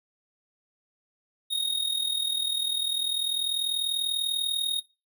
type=tone with amplitude modulation; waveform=square; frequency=3729 Hz; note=A#7; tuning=in tune; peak=-23 dBFS; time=1.5-4.81 s; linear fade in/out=20 ms; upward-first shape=sine; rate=40.2 Hz; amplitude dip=65%; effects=noise-tail reverb RT60 0.3 s tail -23 dB re dry